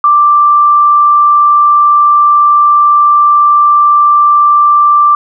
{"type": "tone", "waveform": "sine", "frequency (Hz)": 1177, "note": "D6", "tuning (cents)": 3, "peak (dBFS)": -3, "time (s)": [0.04, 5.15], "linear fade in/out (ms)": 2, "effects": []}